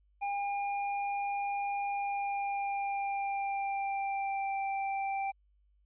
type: tone with pitch glide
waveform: square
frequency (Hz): 805 to 784.3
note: G5 to G5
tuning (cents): +46 to +1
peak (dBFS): -32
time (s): 0.21-5.32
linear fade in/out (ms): 20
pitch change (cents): -45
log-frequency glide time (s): 1.88-4.58
effects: added 50 Hz sine -65 dBFS peak until 5.85 s + resampled to 8000 Hz